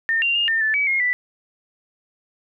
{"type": "tone with pitch steps", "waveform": "sine", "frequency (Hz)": [1816, 2773, 2830, 1807, 1751, 2280, 2146, 1977], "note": ["A#6", "F7", "F7", "A6", "A6", "C#7", "C7", "B6"], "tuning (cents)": [-46, -13, 22, 46, -9, 48, 43, 1], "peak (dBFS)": -17, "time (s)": [0.09, 1.13], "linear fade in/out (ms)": 0, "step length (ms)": 130, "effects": []}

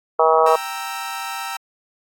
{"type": "harmonic tone", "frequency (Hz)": 160.1, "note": "D#3", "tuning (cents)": 50, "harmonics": [3, 4, 5, 6, 7, 8], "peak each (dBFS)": [-17, -18, -19, -20, -20, -21], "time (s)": [0.19, 0.56], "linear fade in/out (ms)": 5}
{"type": "chord", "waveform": "sawtooth", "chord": "E diminished", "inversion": "first", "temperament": "equal", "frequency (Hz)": [784, 932.3, 1318.5], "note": ["G5", "Bb5", "E6"], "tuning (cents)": [0, 0, 0], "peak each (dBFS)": [-27, -27, -26], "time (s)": [0.46, 1.57], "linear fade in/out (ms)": 5}
{"effects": ["AAC 64 kbps"]}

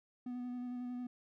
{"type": "tone with vibrato", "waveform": "triangle", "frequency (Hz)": 246.9, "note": "B3", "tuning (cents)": 0, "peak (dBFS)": -37, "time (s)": [0.26, 1.07], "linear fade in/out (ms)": 5, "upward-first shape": "square", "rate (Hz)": 11, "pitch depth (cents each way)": 13, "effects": []}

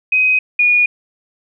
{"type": "tone pair in turn", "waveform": "sine", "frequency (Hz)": [2517, 2447], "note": ["D#7", "D#7"], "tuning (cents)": [19, -29], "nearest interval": "unison", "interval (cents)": 48, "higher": "first", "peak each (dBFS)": [-10, -9], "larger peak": "second", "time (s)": [[0.12, 0.39], [0.59, 0.86]], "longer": "neither", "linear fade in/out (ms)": 5, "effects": []}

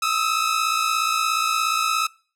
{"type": "tone pair together", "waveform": "sawtooth", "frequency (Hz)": [1261.5, 1318.5], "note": ["D#6", "E6"], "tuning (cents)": [23, 0], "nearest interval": "minor second", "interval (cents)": 77, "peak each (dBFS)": -19, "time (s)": [0.02, 2.07], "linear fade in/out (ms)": 5, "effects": ["noise-tail reverb RT60 0.4 s tail -23 dB re dry", "low-pass 12000 Hz 12 dB/octave"]}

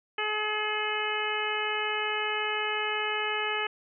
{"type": "harmonic tone", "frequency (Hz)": 425.5, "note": "G#4", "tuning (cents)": 42, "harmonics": [1, 2, 3, 4, 5, 6, 7], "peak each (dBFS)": [-35, -35, -35, -35, -35, -35, -35], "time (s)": [0.18, 3.67], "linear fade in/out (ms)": 5, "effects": []}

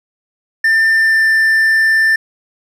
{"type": "tone with pitch glide", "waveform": "triangle", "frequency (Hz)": [1792, 1780.6], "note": ["A6", "A6"], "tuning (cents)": [31, 20], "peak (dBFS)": -7, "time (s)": [0.64, 2.16], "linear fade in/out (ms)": 5, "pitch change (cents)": -11, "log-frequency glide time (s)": [0.93, 1.27], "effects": []}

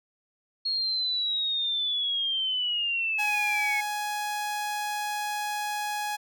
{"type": "linear sweep", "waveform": "sine", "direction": "down", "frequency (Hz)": [4297, 2172], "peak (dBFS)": -25, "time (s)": [0.65, 3.81], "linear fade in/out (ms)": 10}
{"type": "tone", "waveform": "sawtooth", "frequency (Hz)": 835, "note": "G#5", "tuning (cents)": 9, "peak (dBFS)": -25, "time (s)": [3.18, 6.17], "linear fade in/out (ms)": 20}
{"effects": []}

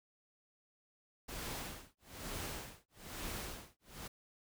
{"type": "noise with tremolo", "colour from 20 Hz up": "pink", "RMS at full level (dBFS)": -42, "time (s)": [1.28, 4.08], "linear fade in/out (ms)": 10, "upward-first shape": "sine", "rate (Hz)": 1.1, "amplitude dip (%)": 100, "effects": []}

